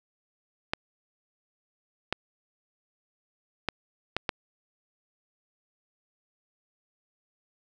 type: clicks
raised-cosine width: 0.3 ms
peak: -10 dBFS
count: 5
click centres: 0.735 / 2.126 / 3.687 / 4.166 / 4.292 s
effects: none